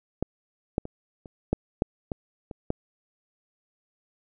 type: clicks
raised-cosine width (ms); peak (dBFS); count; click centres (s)
2; -12 / -10 / -23 / -29 / -9 / -8 / -16 / -23 / -12; 9; 0.226 / 0.781 / 0.854 / 1.258 / 1.53 / 1.821 / 2.118 / 2.512 / 2.704
effects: none